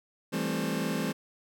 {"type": "chord", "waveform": "sawtooth", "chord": "A minor seventh", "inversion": "second", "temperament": "just", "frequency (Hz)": [165, 198, 220, 264], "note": ["E3", "G3", "A3", "C4"], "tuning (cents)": [2, 18, 0, 16], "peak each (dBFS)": -30, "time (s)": [0.32, 1.13], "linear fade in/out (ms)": 20, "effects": []}